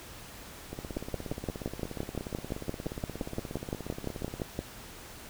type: two click trains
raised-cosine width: 2 ms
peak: -24 / -18 dBFS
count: 63 / 22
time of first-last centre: 0.73-4.399 / 0.97-4.591 s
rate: 16.9 / 5.8 Hz
effects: pink hiss -47 dBFS RMS until 5.29 s